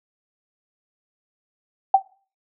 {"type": "tone with exponential decay", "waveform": "sine", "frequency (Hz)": 775, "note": "G5", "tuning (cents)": -20, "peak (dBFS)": -6, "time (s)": [1.94, 2.02], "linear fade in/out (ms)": 5, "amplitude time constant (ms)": 17, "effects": ["noise-tail reverb RT60 0.4 s tail -20 dB re dry"]}